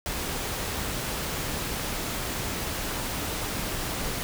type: noise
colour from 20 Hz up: pink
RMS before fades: -31 dBFS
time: 0.06-4.23 s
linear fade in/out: 0 ms
effects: none